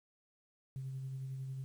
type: tone with tremolo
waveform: sine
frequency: 132.9 Hz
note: C3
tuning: 27 cents sharp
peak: -37 dBFS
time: 0.76-1.64 s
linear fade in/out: 0 ms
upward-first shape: sine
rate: 11 Hz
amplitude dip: 30%
effects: tanh soft clip ceiling -35 dBFS + 11-bit